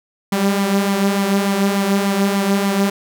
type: tone with flanger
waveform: sawtooth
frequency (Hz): 198.1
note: G3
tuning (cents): +18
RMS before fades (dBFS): -17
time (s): 0.32-2.9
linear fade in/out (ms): 5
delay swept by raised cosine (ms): 0.91 to 4.91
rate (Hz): 3.4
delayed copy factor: +0.5
effects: none